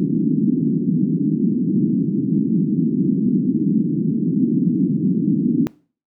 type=band-pass noise; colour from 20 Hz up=pink; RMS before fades=-18 dBFS; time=0-5.67 s; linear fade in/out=0 ms; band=160 to 310 Hz; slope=48 dB/octave; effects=noise-tail reverb RT60 0.4 s tail -22 dB re dry